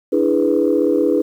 sine chord, E dominant seventh, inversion third, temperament equal, 293.7 / 329.6 / 415.3 / 493.9 Hz, D4 / E4 / G#4 / B4, 0 / 0 / 0 / 0 cents, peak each -18 dBFS, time 0.12-1.22 s, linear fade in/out 10 ms, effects tanh soft clip ceiling -4 dBFS + 8-bit

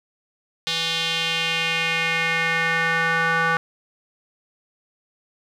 square tone with band-pass filter sweep, 164.81 Hz, E3, in tune, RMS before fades -22 dBFS, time 0.67-3.57 s, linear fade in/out 0 ms, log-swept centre 3700 to 1400 Hz, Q 2.9, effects none

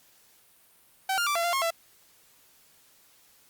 sawtooth tone with pitch steps, 767 / 1404 / 1170 / 679 / 693 / 1079 / 668 Hz, G5 / F6 / D6 / F5 / F5 / C#6 / E5, -38 / +9 / -7 / -49 / -14 / -47 / +23 cents, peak -21 dBFS, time 1.09-1.706 s, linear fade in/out 5 ms, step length 88 ms, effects white hiss -60 dBFS RMS until 3.49 s + Opus 48 kbps

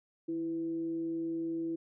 sine tone with frequency modulation, 329.6 Hz, E4, in tune, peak -32 dBFS, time 0.28-1.76 s, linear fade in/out 10 ms, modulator 171 Hz, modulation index 0.22, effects none

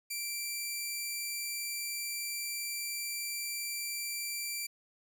10% pulse tone, 2349 Hz, D7, in tune, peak -26 dBFS, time 0.1-4.67 s, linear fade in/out 10 ms, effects none

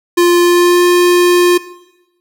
square tone with pitch glide, 349.2 to 353.7 Hz, F4 to F4, 0 to +22 cents, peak -7 dBFS, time 0.17-1.58 s, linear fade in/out 10 ms, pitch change +22 cents, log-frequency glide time 0.41-0.85 s, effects noise-tail reverb RT60 1.0 s tail -18 dB re dry

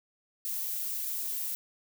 violet noise, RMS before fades -34 dBFS, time 0.45-1.55 s, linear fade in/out 0 ms, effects none

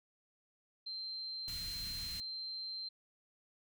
sine tone, 4133 Hz, C8, 22 cents flat, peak -40 dBFS, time 0.86-2.89 s, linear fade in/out 10 ms
pink band-stop noise, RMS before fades -47 dBFS, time 1.48-2.2 s, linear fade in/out 0 ms, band 150 to 2400 Hz, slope 12 dB/octave
effects none

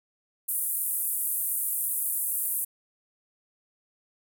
pink band-pass noise, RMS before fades -29 dBFS, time 0.48-2.65 s, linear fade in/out 10 ms, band 9300 to 16000 Hz, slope 48 dB/octave, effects none

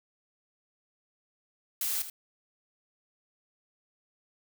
blue noise with echo, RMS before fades -31 dBFS, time 1.81-2.02 s, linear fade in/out 2 ms, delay 80 ms, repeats 1, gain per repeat -11 dB, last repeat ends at 2.1 s, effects none

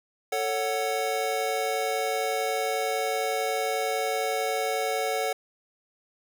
square chord, F# minor, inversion first, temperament just, 444 / 555 / 740 Hz, A4 / C#5 / F#5, +16 / +2 / 0 cents, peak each -31 / -32 / -30 dBFS, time 0.32-5.33 s, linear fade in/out 5 ms, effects none

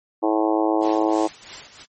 harmonic tone, 108.3 Hz, A2, 27 cents flat, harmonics 3 / 4 / 5 / 6 / 7 / 8 / 9 / 10, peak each -20 / -26 / -26 / -27 / -26 / -27 / -33 / -34 dBFS, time 0.22-1.28 s, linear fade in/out 20 ms
white noise with tremolo, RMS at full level -35 dBFS, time 0.8-1.86 s, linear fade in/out 50 ms, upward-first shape sine, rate 3 Hz, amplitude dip 70%
effects MP3 32 kbps

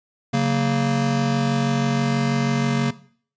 square chord, F# major, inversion second, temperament just, 138.75 / 185 / 231.2 Hz, C#3 / F#3 / A#3, +2 / 0 / -14 cents, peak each -22 / -28 / -22 dBFS, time 0.33-2.91 s, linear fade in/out 10 ms, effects noise-tail reverb RT60 0.5 s tail -17 dB re dry + resampled to 16000 Hz

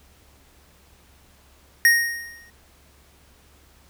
square tone with exponential decay, 1864.7 Hz, A#6, in tune, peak -11 dBFS, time 1.85-2.5 s, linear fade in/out 1 ms, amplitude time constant 140 ms, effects added 69 Hz sine -56 dBFS peak until 3.89 s + pink hiss -56 dBFS RMS until 3.89 s

